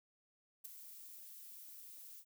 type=noise with ADSR envelope; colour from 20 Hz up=violet; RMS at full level=-44 dBFS; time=0.64-2.25 s; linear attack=14 ms; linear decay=6 ms; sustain=-10 dB; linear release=67 ms; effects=none